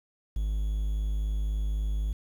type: tone with quantisation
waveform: triangle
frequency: 51.91 Hz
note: G#1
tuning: in tune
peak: -24 dBFS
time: 0.36-2.13 s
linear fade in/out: 5 ms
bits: 9
effects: none

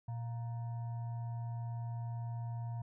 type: tone with frequency modulation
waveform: sine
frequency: 117.8 Hz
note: A#2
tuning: 19 cents sharp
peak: -37 dBFS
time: 0.08-2.82 s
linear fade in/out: 5 ms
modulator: 818 Hz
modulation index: 0.29
effects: none

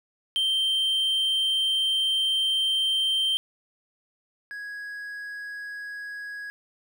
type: tone pair in turn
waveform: triangle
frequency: 3136 / 1661.2 Hz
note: G7 / G#6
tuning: 0 / 0 cents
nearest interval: major seventh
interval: 1100 cents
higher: first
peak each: -20 / -32 dBFS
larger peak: first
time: 0.36-3.37 / 4.51-6.5 s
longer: first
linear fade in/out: 0 ms
effects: none

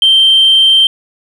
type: tone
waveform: sine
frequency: 3136 Hz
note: G7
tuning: in tune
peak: -3 dBFS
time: 0.02-0.87 s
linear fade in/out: 2 ms
effects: tanh soft clip ceiling -1 dBFS + 7-bit

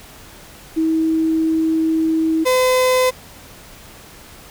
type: tone pair in turn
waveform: sine / 35% pulse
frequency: 321 / 509.6 Hz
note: E4 / C5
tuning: -46 / -46 cents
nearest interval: minor sixth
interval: 800 cents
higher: second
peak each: -14 / -11 dBFS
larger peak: second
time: 0.76-2.45 / 2.45-3.11 s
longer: first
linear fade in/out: 20 ms
effects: pink hiss -41 dBFS RMS until 4.5 s

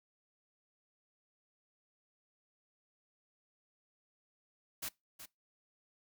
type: noise with echo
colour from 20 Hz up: white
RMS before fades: -40 dBFS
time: 4.82-4.89 s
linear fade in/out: 10 ms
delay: 370 ms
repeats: 1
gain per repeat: -10 dB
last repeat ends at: 5.26 s
effects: noise-tail reverb RT60 0.2 s tail -23 dB re dry

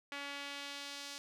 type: tone with band-pass filter sweep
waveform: sawtooth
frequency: 282.9 Hz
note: C#4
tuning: 35 cents sharp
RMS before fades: -45 dBFS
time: 0.12-1.18 s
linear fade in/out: 0 ms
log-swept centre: 2300 to 5100 Hz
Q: 1.2
effects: none

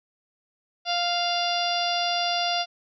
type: harmonic tone with a mistuned harmonic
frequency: 698.5 Hz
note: F5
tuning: in tune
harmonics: 1 / 2 / 3 / 4 / 5 / 6 / 7 / 8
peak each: -26 / -34 / -38 / -31 / -31 / -37 / -30 / -37 dBFS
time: 0.85-2.66 s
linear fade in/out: 50 ms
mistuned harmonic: 7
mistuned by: -28 cents
effects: none

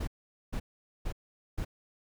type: noise bursts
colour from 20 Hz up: brown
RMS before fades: -33 dBFS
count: 4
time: 0-1.65 s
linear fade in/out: 10 ms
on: 75 ms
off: 450 ms
effects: none

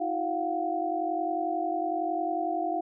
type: tone cluster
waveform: sine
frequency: 320.6 / 361.7 / 698 / 749 Hz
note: E4 / F#4 / F5 / F#5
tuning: -48 / -39 / -1 / +21 cents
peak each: -33 / -36 / -29 / -34 dBFS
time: 0-2.81 s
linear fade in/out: 10 ms
effects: none

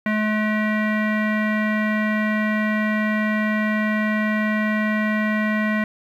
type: tone with low-pass filter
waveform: square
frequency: 213.8 Hz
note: A3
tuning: 49 cents flat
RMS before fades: -21 dBFS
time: 0.06-5.84 s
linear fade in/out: 2 ms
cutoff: 2000 Hz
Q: 4.6
effects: 9-bit

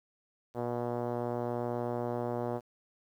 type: tone with low-pass filter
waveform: 5% pulse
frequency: 120.5 Hz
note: B2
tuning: 42 cents flat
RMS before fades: -34 dBFS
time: 0.54-2.61 s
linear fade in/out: 50 ms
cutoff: 620 Hz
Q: 1.2
effects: 10-bit

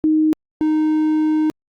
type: tone pair in turn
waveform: sine / triangle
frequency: 311.1 / 309.8 Hz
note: D#4 / D#4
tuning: 0 / -7 cents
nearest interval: unison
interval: 7 cents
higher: first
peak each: -12 dBFS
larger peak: neither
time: 0.04-0.33 / 0.61-1.5 s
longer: second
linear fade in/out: 0 ms
effects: Opus 48 kbps

